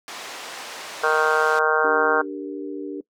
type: band-pass noise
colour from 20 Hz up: pink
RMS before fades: -36 dBFS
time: 0.08-1.59 s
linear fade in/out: 0 ms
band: 600 to 6800 Hz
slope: 12 dB/octave
type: harmonic tone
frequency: 155.56 Hz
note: D#3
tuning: in tune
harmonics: 3 / 4 / 5 / 6 / 7 / 8 / 9 / 10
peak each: -22 / -27 / -26 / -28 / -26 / -28 / -23 / -25 dBFS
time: 1.03-2.22 s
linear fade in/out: 10 ms
type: chord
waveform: sine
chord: G minor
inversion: second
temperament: equal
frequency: 293.7 / 392 / 466.2 Hz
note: D4 / G4 / Bb4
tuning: 0 / 0 / 0 cents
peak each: -30 / -33 / -36 dBFS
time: 1.84-3.01 s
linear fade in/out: 5 ms
effects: noise-tail reverb RT60 0.1 s tail -21 dB re dry